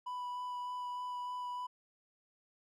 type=tone with vibrato; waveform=triangle; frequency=989 Hz; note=B5; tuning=2 cents sharp; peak=-36 dBFS; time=0.06-1.67 s; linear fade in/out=10 ms; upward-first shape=sine; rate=3.3 Hz; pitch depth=9 cents each way; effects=none